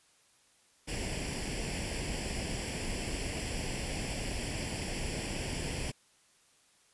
pink noise with comb filter, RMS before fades -36 dBFS, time 0.87-5.92 s, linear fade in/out 20 ms, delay 0.39 ms, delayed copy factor +0.75, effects white hiss -66 dBFS RMS until 6.93 s + resampled to 24000 Hz

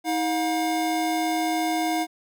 square tone pair together, 318.9 / 716.4 Hz, D#4 / F5, +43 / +44 cents, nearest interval octave + major second, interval 1401 cents, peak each -26 dBFS, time 0.04-2.07 s, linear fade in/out 50 ms, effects none

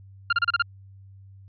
40% pulse tone bursts, 1396.9 Hz, F6, in tune, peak -17 dBFS, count 6, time 0.3-0.623 s, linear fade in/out 5 ms, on 28 ms, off 31 ms, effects added 97 Hz sine -45 dBFS peak until 1.48 s + resampled to 11025 Hz

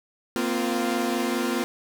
sawtooth chord, Bb suspended second, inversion none, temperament equal with one note detuned, 233.1 / 257.9 / 349.2 Hz, Bb3 / C4 / F4, 0 / -25 / 0 cents, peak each -24 dBFS, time 0.36-1.64 s, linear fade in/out 0 ms, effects none

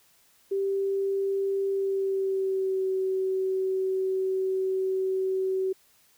sine tone with pitch glide, 391.8 to 378.9 Hz, G4 to F#4, -1 to +41 cents, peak -24 dBFS, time 0.51-5.73 s, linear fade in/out 10 ms, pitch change -58 cents, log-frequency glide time 1.69-2.89 s, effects white hiss -62 dBFS RMS until 6.17 s

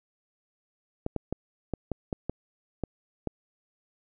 clicks, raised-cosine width 2 ms, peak -16 dBFS, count 9, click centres 1.064 / 1.163 / 1.326 / 1.737 / 1.917 / 2.128 / 2.296 / 2.837 / 3.273 s, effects none

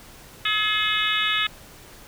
harmonic tone with a mistuned harmonic, 425.8 Hz, G#4, 43 cents sharp, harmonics 3 / 4 / 5 / 6 / 7 / 8 / 9, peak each -28 / -28 / -28 / -28 / -28 / -28 / -28 dBFS, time 0.45-1.47 s, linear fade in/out 5 ms, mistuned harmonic 9, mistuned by -52 cents, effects pink hiss -46 dBFS RMS until 2.07 s

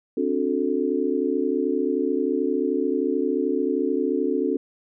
sine chord, D dominant seventh, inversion third, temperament just, 264.3 / 293.7 / 367.1 / 440.5 Hz, C4 / D4 / F#4 / A4, +18 / 0 / -14 / +2 cents, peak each -26 dBFS, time 0.17-4.57 s, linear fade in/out 5 ms, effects none

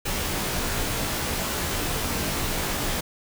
pink noise with comb filter, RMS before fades -27 dBFS, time 0.05-3.01 s, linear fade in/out 10 ms, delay 19 ms, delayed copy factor -0.8, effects none

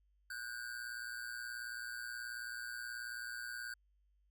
square ring-modulated tone, 1526 Hz, G6, 47 cents flat, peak -40 dBFS, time 0.3-3.74 s, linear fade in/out 5 ms, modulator 59.3 Hz, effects added 50 Hz sine -70 dBFS peak until 4.3 s

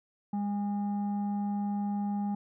sine tone pair together, 203.2 / 817 Hz, G#3 / G#5, -38 / -29 cents, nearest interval 2 octaves, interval 2409 cents, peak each -28 / -37 dBFS, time 0.33-2.35 s, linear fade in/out 5 ms, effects tanh soft clip ceiling -24 dBFS

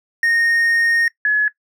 triangle / sine tone pair in turn, 1851 / 1699 Hz, A#6 / G#6, -13 / +39 cents, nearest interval minor second, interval 148 cents, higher first, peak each -12 dBFS, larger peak neither, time 0.23-1.08 / 1.25-1.48 s, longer first, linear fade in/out 2 ms, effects noise-tail reverb RT60 0.1 s tail -19 dB re dry

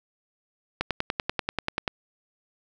click train, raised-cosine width 0.3 ms, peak -9 dBFS, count 12, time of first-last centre 0.81-1.878 s, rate 10.3 Hz, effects none

